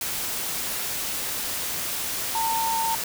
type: tone in noise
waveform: sine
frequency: 907 Hz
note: A#5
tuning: 48 cents flat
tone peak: -23 dBFS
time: 2.35-2.95 s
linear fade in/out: 2 ms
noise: white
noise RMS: -29 dBFS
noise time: 0.01-3.04 s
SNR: +3 dB
effects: none